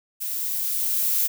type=noise with level ramp; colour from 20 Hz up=violet; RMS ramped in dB=-29 to -21 dBFS; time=0.2-1.28 s; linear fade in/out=20 ms; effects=none